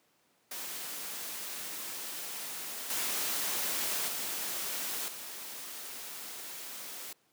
white noise with level steps, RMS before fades -40 / -33 / -36 / -43 dBFS, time 0.51-7.13 s, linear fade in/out 5 ms, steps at 2.9 / 4.08 / 5.08 s, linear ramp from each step 2 ms, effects pink hiss -70 dBFS RMS until 7.32 s + high-pass 200 Hz 12 dB/octave

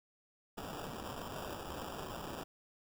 violet noise with sample-and-hold, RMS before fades -44 dBFS, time 0.57-2.44 s, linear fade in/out 10 ms, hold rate 2100 Hz, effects none

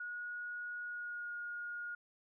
sine tone with pitch glide, 1450 to 1431.7 Hz, F#6 to F6, -35 to +43 cents, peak -40 dBFS, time 0-1.95 s, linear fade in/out 5 ms, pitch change -22 cents, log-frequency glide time 0.84-1.33 s, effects none

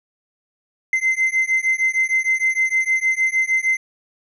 triangle beating tone pair, 2067 / 2073.5 Hz, C7 / C7, -22 / -16 cents, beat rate 6.5 Hz, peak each -17 dBFS, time 0.93-3.77 s, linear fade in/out 2 ms, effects tanh soft clip ceiling -9 dBFS + resampled to 24000 Hz

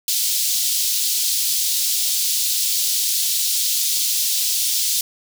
pink high-pass noise, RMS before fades -20 dBFS, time 0.08-5.01 s, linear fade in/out 2 ms, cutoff 3800 Hz, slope 24 dB/octave, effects none

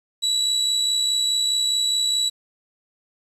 35% pulse tone with amplitude modulation, 3921 Hz, B7, 13 cents flat, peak -15 dBFS, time 0.22-2.3 s, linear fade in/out 20 ms, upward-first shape sine, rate 64.8 Hz, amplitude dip 35%, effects resampled to 32000 Hz + 8-bit

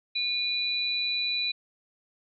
sine tone pair together, 2444 / 3965 Hz, D#7 / B7, -32 / +6 cents, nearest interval minor sixth, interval 838 cents, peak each -31 / -27 dBFS, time 0.15-1.52 s, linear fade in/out 10 ms, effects none

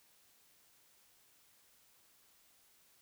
silence, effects white hiss -68 dBFS RMS until 3.01 s

